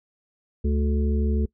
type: harmonic tone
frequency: 72.7 Hz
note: D2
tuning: 17 cents flat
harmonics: 1 / 3 / 5 / 6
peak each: -21 / -27 / -33 / -33 dBFS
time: 0.64-1.46 s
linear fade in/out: 10 ms
effects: noise-tail reverb RT60 0.1 s tail -22 dB re dry